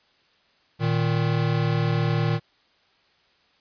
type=tone pair together; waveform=square; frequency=115.66 / 155.1 Hz; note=A#2 / D#3; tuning=-13 / -5 cents; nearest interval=perfect fourth; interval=508 cents; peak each=-24 dBFS; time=0.79-2.4 s; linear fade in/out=50 ms; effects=white hiss -62 dBFS RMS until 3.6 s + resampled to 11025 Hz